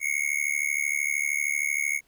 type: tone with amplitude modulation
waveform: square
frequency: 2189 Hz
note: C#7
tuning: 22 cents flat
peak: -21 dBFS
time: 0-2.01 s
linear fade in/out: 50 ms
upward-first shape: sine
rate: 73 Hz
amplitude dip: 100%
effects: pink hiss -66 dBFS RMS until 2.07 s

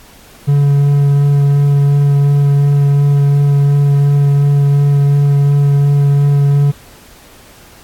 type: tone with vibrato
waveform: triangle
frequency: 142.2 Hz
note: C#3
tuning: 45 cents sharp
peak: -5 dBFS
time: 0.47-6.72 s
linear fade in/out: 20 ms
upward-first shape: sine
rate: 2.8 Hz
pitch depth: 10 cents each way
effects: pink hiss -41 dBFS RMS until 7.83 s + AAC 64 kbps

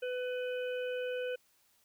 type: harmonic tone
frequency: 500 Hz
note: B4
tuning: 21 cents sharp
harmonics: 1 / 3 / 5 / 6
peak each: -34 / -44 / -48 / -50 dBFS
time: 0.02-1.36 s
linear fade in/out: 10 ms
effects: white hiss -70 dBFS RMS until 1.84 s

